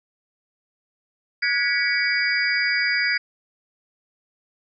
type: tone cluster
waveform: sine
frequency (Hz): 1451 / 1664 / 1954 / 2254 / 4825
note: F#6 / G#6 / B6 / C#7 / D8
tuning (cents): -34 / +3 / -19 / +28 / +46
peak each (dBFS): -28 / -26 / -24 / -24 / -27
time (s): 1.42-3.18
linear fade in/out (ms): 10
effects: none